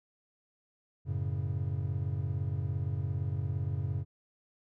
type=chord; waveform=triangle; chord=F# minor; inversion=none; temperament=equal; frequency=92.5 / 110 / 138.59 Hz; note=F#2 / A2 / C#3; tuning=0 / 0 / 0 cents; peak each=-32 / -34 / -33 dBFS; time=1.05-4.05 s; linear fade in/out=50 ms; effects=none